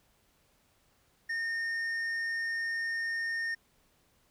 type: tone with tanh clipping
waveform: triangle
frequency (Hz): 1831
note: A#6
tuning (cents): -32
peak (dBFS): -32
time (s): 1.29-3.55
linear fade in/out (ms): 10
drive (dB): 10
effects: pink hiss -69 dBFS RMS until 4.3 s